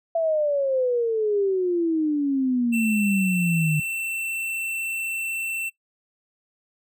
sine exponential sweep, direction down, 671 to 150 Hz, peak -19 dBFS, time 0.15-3.8 s, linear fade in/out 5 ms
square tone, 2686 Hz, E7, 32 cents sharp, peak -27 dBFS, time 2.72-5.7 s, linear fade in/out 20 ms
effects noise-tail reverb RT60 0.1 s tail -18 dB re dry

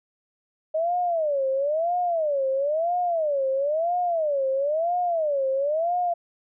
sine tone with vibrato, 617 Hz, D#5, 15 cents flat, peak -21 dBFS, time 0.74-6.14 s, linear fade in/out 10 ms, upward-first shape sine, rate 1 Hz, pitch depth 260 cents each way, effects none

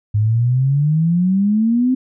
sine exponential sweep, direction up, 102.9 to 261.6 Hz, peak -12 dBFS, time 0.14-1.95 s, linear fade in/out 10 ms, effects none

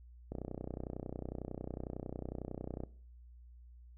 click train, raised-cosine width 2 ms, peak -27 dBFS, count 79, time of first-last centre 0.32-2.836 s, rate 31 Hz, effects noise-tail reverb RT60 0.5 s tail -20 dB re dry + added 60 Hz sine -53 dBFS peak until 3.97 s

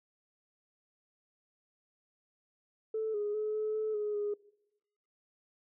sine tone with pitch steps, 438.9 / 414.8 / 427.6 / 430.1 / 433.4 / 419.2 / 413.4 Hz, A4 / G#4 / A4 / A4 / A4 / G#4 / G#4, -4 / -2 / -49 / -39 / -26 / +16 / -8 cents, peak -30 dBFS, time 2.94-4.34 s, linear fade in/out 5 ms, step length 200 ms, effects noise-tail reverb RT60 0.9 s tail -22 dB re dry + tanh soft clip ceiling -26 dBFS

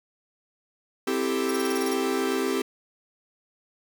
45% pulse chord, A minor seventh, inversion first, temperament equal, 261.6 / 329.6 / 392 / 440 Hz, C4 / E4 / G4 / A4, 0 / 0 / 0 / 0 cents, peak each -29 / -32 / -27 / -32 dBFS, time 1.07-2.62 s, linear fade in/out 5 ms
15% pulse tone bursts, 5588 Hz, F8, in tune, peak -27 dBFS, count 9, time 1.49-1.934 s, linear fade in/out 2 ms, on 20 ms, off 33 ms
effects 9-bit

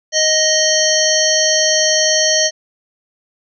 harmonic tone, 623 Hz, D#5, 2 cents sharp, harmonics 1 / 3 / 5 / 7 / 9 / 10, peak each -17 / -20 / -21 / -19 / -17 / -18 dBFS, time 0.12-2.51 s, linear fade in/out 50 ms, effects none

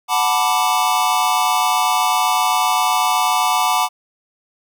square chord, B minor seventh, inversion second, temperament equal, 740 / 880 / 987.8 / 1174.7 Hz, F#5 / A5 / B5 / D6, 0 / 0 / 0 / 0 cents, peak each -21 dBFS, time 0.08-3.89 s, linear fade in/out 50 ms, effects none

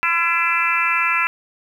harmonic tone with a mistuned harmonic, 338.5 Hz, E4, 46 cents sharp, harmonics 3 / 4 / 5 / 6 / 7 / 8, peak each -25 / -21 / -26 / -25 / -22 / -22 dBFS, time 0.03-1.27 s, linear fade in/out 0 ms, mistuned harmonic 8, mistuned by -39 cents, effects 8-bit

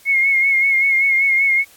sine tone with vibrato, 2165 Hz, C#7, 41 cents flat, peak -12 dBFS, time 0.05-1.65 s, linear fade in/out 50 ms, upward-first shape sine, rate 5.2 Hz, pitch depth 41 cents each way, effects white hiss -48 dBFS RMS until 1.76 s + AAC 64 kbps

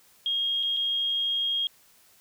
sine tone with dropouts, 3254 Hz, G#7, 36 cents flat, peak -24 dBFS, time 0.26-1.67 s, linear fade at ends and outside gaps 1 ms, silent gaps 0.629-0.632 / 0.766-0.77 s, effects white hiss -59 dBFS RMS until 2.2 s

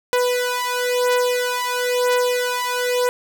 sawtooth beating tone pair, 493.9 / 494.9 Hz, B4 / B4, 0 / +4 cents, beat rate 1 Hz, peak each -17 / -17 dBFS, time 0.13-3.09 s, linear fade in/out 0 ms, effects none

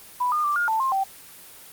sine tone with pitch steps, 989 / 1217 / 1175 / 1420 / 885 / 1060 / 776 Hz, B5 / D#6 / D6 / F6 / A5 / C6 / G5, +2 / -39 / +1 / +28 / +10 / +22 / -18 cents, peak -20 dBFS, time 0.2-1.04 s, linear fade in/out 10 ms, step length 120 ms, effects white hiss -45 dBFS RMS until 1.72 s + Opus 24 kbps

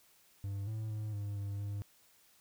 triangle tone with pitch steps, 99.5 / 109.5 / 107.3 / 102 / 100.4 / 101.6 Hz, G2 / A2 / A2 / G#2 / G2 / G#2, +26 / -8 / -43 / -31 / +42 / -38 cents, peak -34 dBFS, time 0.44-1.82 s, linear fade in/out 0 ms, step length 230 ms, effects white hiss -66 dBFS RMS until 2.4 s

